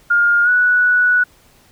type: tone with pitch glide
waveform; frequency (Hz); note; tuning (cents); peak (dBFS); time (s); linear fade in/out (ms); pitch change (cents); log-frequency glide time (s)
sine; 1414 to 1474; F6 to F#6; +21 to -7; -10; 0.1-1.24; 10; +72; 0.44-0.49
effects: pink hiss -51 dBFS RMS until 1.71 s